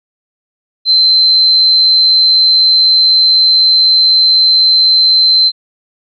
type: tone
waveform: sine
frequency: 4092 Hz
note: C8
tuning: 39 cents flat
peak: -5 dBFS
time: 0.85-5.52 s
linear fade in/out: 50 ms
effects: none